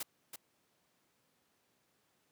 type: noise with echo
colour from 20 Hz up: white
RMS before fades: -39 dBFS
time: 0-0.03 s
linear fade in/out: 5 ms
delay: 330 ms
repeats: 1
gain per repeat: -7 dB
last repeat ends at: 0.36 s
effects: pink hiss -75 dBFS RMS until 2.31 s + high-pass 150 Hz 12 dB/octave